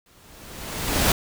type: noise with exponential growth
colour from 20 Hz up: pink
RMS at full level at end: -17 dBFS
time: 0.06-1.12 s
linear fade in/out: 2 ms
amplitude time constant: 230 ms
effects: none